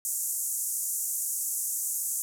pink band-pass noise, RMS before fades -31 dBFS, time 0.05-2.22 s, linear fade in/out 0 ms, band 6700 to 14000 Hz, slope 48 dB/octave, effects none

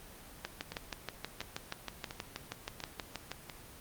two click trains, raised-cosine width 0.2 ms, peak -23 / -19 dBFS, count 5 / 19, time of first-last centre 0.72-3.498 / 0.45-3.316 s, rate 1.44 / 6.28 Hz, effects pink hiss -52 dBFS RMS until 3.8 s + Opus 24 kbps

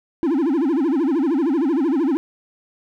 triangle tone with vibrato, 299.9 Hz, D4, 36 cents sharp, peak -14 dBFS, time 0.23-2.17 s, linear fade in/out 0 ms, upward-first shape sine, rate 13 Hz, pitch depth 270 cents each way, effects none

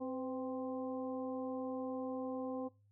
harmonic tone with a mistuned harmonic, 261.6 Hz, C4, in tune, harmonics 1 / 2 / 3 / 4, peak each -40 / -42 / -49 / -51 dBFS, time 0-2.69 s, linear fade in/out 20 ms, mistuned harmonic 2, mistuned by -45 cents, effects noise-tail reverb RT60 0.3 s tail -21 dB re dry + added 102 Hz sine -66 dBFS peak until 2.91 s

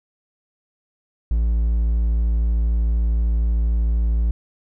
triangle tone, 56.5 Hz, A1, 47 cents sharp, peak -14 dBFS, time 1.31-4.31 s, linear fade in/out 0 ms, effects none

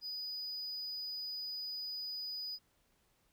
triangle tone, 4960 Hz, D#8, 6 cents flat, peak -38 dBFS, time 0.01-2.59 s, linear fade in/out 50 ms, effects pink hiss -74 dBFS RMS until 3.32 s

